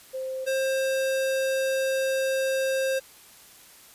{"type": "tone pair in turn", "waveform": ["sine", "square"], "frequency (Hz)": [523.3, 531.2], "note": ["C5", "C5"], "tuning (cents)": [0, 26], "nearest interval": "unison", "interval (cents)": 26, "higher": "second", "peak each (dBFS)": [-29, -24], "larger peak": "second", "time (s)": [[0.13, 0.46], [0.46, 3]], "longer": "second", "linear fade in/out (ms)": 20, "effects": ["white hiss -51 dBFS RMS until 3.94 s", "resampled to 32000 Hz"]}